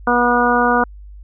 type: harmonic tone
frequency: 242.5 Hz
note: B3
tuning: 31 cents flat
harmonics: 1 / 2 / 3 / 4 / 5 / 6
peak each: -19 / -19 / -19 / -19 / -19 / -19 dBFS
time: 0.07-0.84 s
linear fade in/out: 5 ms
effects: added 50 Hz sine -34 dBFS peak until 1.23 s